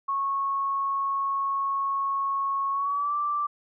sine tone with pitch glide, 1100 to 1172.2 Hz, C#6 to D6, -14 to -4 cents, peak -24 dBFS, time 0.08-3.47 s, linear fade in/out 10 ms, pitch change +110 cents, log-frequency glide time 2.72-3.15 s, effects none

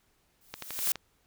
blue noise with exponential growth, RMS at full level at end -25 dBFS, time 0.41-0.92 s, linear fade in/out 2 ms, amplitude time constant 110 ms
click train, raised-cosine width 0.2 ms, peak -19 dBFS, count 6, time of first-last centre 0.54-0.957 s, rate 12 Hz
effects pink hiss -70 dBFS RMS until 1.26 s

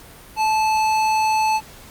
sine tone with tanh clipping, 871 Hz, A5, 18 cents flat, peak -18 dBFS, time 0.36-1.61 s, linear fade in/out 50 ms, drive 17 dB, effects pink hiss -43 dBFS RMS until 1.9 s + Opus 48 kbps

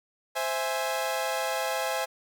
sawtooth chord, C augmented, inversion none, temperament equal, 523.3 / 659.3 / 830.6 Hz, C5 / E5 / G#5, 0 / 0 / 0 cents, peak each -28 dBFS, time 0.35-2.06 s, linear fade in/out 20 ms, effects none

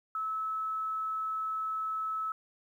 sine tone, 1300 Hz, E6, 24 cents flat, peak -31 dBFS, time 0.15-2.32 s, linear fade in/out 2 ms, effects 11-bit

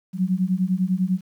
sine beating tone pair, 180 / 190 Hz, F#3 / F#3, -47 / +46 cents, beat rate 10 Hz, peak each -22 dBFS, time 0.13-1.21 s, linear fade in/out 50 ms, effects 9-bit

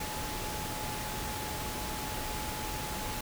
sine tone in noise, 853 Hz, G#5, 46 cents sharp, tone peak -41 dBFS, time 0-3.21 s, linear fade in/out 5 ms, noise pink, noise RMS -37 dBFS, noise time 0-3.21 s, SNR -7 dB, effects none

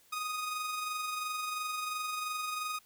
sawtooth tone with amplitude modulation, 1244.5 Hz, D#6, in tune, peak -29 dBFS, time 0.12-2.79 s, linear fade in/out 10 ms, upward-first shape sine, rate 22.9 Hz, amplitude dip 35%, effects white hiss -64 dBFS RMS until 2.85 s

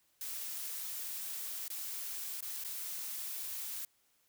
blue noise with dropouts, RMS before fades -41 dBFS, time 0.21-3.85 s, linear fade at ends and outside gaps 2 ms, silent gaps 1.681-1.701 / 2.407-2.425 / 2.639-2.646 s, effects white hiss -73 dBFS RMS until 4.28 s

